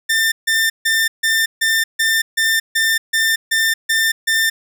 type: tone bursts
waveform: sawtooth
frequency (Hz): 1795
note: A6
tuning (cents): +34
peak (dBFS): -10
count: 12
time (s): 0.09-4.5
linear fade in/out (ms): 10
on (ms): 230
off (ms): 150
effects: none